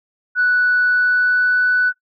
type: tone with pitch glide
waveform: sine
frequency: 1480 to 1489.4 Hz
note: F#6 to F#6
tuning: 0 to +11 cents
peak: -11 dBFS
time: 0.35-1.93 s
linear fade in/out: 50 ms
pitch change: +11 cents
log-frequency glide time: 0.84-1.66 s
effects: noise-tail reverb RT60 0.1 s tail -21 dB re dry + tanh soft clip ceiling -8 dBFS